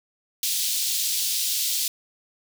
pink high-pass noise, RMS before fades -25 dBFS, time 0.43-1.88 s, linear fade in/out 2 ms, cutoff 3500 Hz, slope 24 dB/octave, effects none

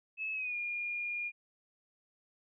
sine tone with pitch glide, 2595 to 2421 Hz, E7 to D#7, -28 to -48 cents, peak -34 dBFS, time 0.17-1.32 s, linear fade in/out 50 ms, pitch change -120 cents, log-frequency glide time 0.33-0.56 s, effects none

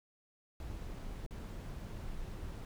brown noise with dropouts, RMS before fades -43 dBFS, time 0.6-2.65 s, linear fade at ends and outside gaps 1 ms, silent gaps 1.264-1.308 s, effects none

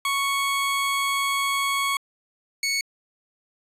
20% pulse tone pair in turn, 1108.7 / 2217 Hz, C#6 / C#7, 0 / 0 cents, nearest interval octave, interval 1200 cents, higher second, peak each -17 dBFS, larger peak neither, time 0.05-1.97 / 2.63-2.81 s, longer first, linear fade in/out 2 ms, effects resampled to 32000 Hz

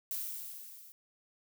violet noise with level ramp, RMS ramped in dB -36 to -55 dBFS, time 0.11-0.92 s, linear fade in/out 0 ms, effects none

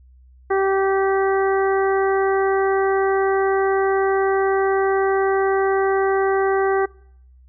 harmonic tone, 388 Hz, G4, 18 cents flat, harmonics 1 / 2 / 3 / 4 / 5, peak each -17 / -23 / -27 / -29 / -31 dBFS, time 0.5-6.86 s, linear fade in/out 10 ms, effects noise-tail reverb RT60 0.7 s tail -24 dB re dry + added 63 Hz sine -46 dBFS peak until 7.48 s

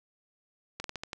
slowing click train, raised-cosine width 0.2 ms, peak -19 dBFS, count 6, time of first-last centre 0.8-1.131 s, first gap 42 ms, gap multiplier 1.23, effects none

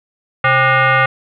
sine tone with frequency modulation, 129.8 Hz, C3, 13 cents flat, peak -9 dBFS, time 0.44-1.06 s, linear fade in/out 5 ms, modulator 663 Hz, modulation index 3.1, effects none

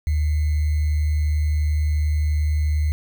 sine tone with sample-and-hold, 75.7 Hz, D#2, 47 cents flat, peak -17 dBFS, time 0.07-2.92 s, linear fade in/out 0 ms, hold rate 2100 Hz, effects none

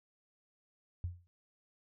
sine tone with exponential decay, 88 Hz, F2, 14 cents sharp, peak -31 dBFS, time 1.04-1.27 s, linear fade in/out 0 ms, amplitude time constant 49 ms, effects none

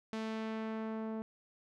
sawtooth tone with low-pass filter sweep, 220.7 Hz, A3, 5 cents sharp, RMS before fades -39 dBFS, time 0.13-1.22 s, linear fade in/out 0 ms, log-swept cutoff 5400 to 840 Hz, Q 0.73, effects none

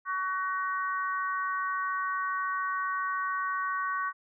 harmonic tone, 375.6 Hz, F#4, 26 cents sharp, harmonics 3 / 4 / 5, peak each -30 / -34 / -38 dBFS, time 0.05-4.13 s, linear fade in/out 50 ms, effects none

